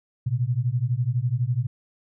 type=beating tone pair; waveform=sine; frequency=116.9 / 128.9 Hz; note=A#2 / C3; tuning=+5 / -26 cents; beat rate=12 Hz; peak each=-24 dBFS; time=0.26-1.67 s; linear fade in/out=10 ms; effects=none